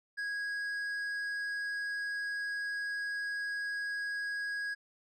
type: tone with tanh clipping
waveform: sine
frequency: 1652 Hz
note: G#6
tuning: 10 cents flat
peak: -35 dBFS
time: 0.17-4.75 s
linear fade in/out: 20 ms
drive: 7 dB
effects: none